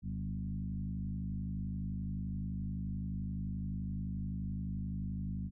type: tone with frequency modulation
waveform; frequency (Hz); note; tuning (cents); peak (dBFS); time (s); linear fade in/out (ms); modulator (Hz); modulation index
sine; 130.9; C3; +1; -35; 0.02-5.51; 50; 51.6; 1.7
effects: none